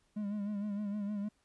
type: tone with vibrato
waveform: triangle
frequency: 205.6 Hz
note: G#3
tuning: 17 cents flat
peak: -32 dBFS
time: 0.16-1.29 s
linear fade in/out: 10 ms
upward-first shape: sine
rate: 6.5 Hz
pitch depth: 54 cents each way
effects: pink hiss -74 dBFS RMS until 1.44 s + resampled to 24000 Hz